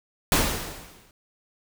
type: noise with exponential decay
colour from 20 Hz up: pink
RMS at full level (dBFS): -18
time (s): 0.32-1.11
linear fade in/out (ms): 1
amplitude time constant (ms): 170
effects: none